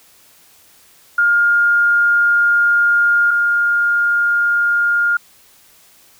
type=tone pair in turn; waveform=sine; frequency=1413 / 1413 Hz; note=F6 / F6; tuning=+20 / +20 cents; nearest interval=unison; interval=0 cents; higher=neither; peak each=-10 / -12 dBFS; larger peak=first; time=1.18-3.31 / 3.31-5.17 s; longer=first; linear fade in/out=5 ms; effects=white hiss -49 dBFS RMS until 6.19 s